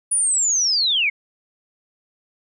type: linear sweep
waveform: sine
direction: down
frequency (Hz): 9800 to 2114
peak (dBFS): -16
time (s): 0.11-1.1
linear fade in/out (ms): 10
effects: none